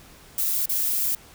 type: noise with dropouts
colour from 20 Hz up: violet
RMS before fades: -24 dBFS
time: 0.38-1.15 s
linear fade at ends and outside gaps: 2 ms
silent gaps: 0.657-0.693 s
effects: pink hiss -49 dBFS RMS until 1.34 s